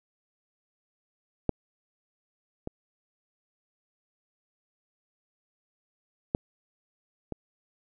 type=clicks; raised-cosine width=2 ms; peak=-10 / -20 / -11 / -20 dBFS; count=4; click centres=1.493 / 2.674 / 6.349 / 7.323 s; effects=none